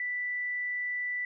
sine tone, 1975.5 Hz, B6, in tune, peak -30 dBFS, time 0-1.25 s, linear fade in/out 2 ms, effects none

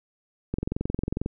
click train, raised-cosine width 3 ms, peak -14 dBFS, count 17, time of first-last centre 0.54-1.261 s, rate 22.2 Hz, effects none

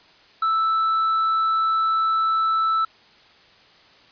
triangle tone, 1318.5 Hz, E6, in tune, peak -16 dBFS, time 0.42-2.85 s, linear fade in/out 5 ms, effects white hiss -52 dBFS RMS until 4.11 s + resampled to 11025 Hz

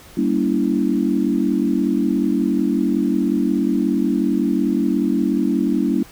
sine chord, G diminished seventh, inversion none, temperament equal with one note detuned, 196 / 233.1 / 284.2 / 329.6 Hz, G3 / Bb3 / Db4 / Fb4, 0 / 0 / +43 / 0 cents, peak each -22 / -21 / -20 / -22 dBFS, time 0.17-6.03 s, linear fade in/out 5 ms, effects pink hiss -44 dBFS RMS until 6.11 s

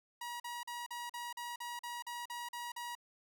sawtooth tone bursts, 958 Hz, A#5, 47 cents sharp, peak -37 dBFS, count 12, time 0.21-2.952 s, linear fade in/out 5 ms, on 190 ms, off 42 ms, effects none

